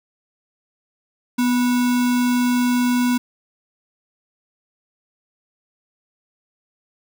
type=tone with sample-and-hold; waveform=sine; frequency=246.4 Hz; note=B3; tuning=4 cents flat; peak=-15 dBFS; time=1.38-3.18 s; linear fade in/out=10 ms; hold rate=1225 Hz; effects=none